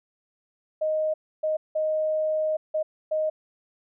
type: tone bursts at uneven times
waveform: sine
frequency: 622.3 Hz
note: D#5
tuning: in tune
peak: -22 dBFS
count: 5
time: 0.81-1.14 / 1.43-1.57 / 1.75-2.57 / 2.74-2.83 / 3.11-3.3 s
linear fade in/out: 10 ms
effects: none